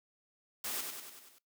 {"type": "noise with echo", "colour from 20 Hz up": "white", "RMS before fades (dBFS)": -38, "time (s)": [0.64, 0.81], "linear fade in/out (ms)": 5, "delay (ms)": 96, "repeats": 6, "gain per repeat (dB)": -4, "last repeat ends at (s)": 1.386, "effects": ["noise-tail reverb RT60 0.2 s tail -23 dB re dry", "high-pass 200 Hz 12 dB/octave"]}